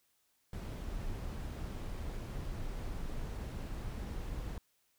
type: noise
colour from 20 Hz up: brown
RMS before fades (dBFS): -40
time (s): 0.53-4.58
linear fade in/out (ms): 2
effects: white hiss -75 dBFS RMS until 4.98 s